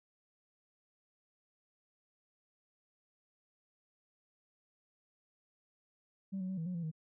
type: tone with pitch steps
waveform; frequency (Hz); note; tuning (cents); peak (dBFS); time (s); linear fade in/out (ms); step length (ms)
sine; 193.2 / 185.4 / 189.4 / 162.9 / 181.2 / 169.4 / 158; G3 / F#3 / F#3 / E3 / F#3 / E3 / D#3; -25 / +4 / +41 / -20 / -36 / +48 / +27; -34; 6.32-6.915; 20; 85
effects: tanh soft clip ceiling -33 dBFS